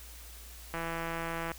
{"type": "click train", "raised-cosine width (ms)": 0.5, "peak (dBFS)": -21, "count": 130, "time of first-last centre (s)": [0.74, 1.517], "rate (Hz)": 166, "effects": ["added 58 Hz sine -48 dBFS peak until 1.58 s", "white hiss -51 dBFS RMS until 1.58 s"]}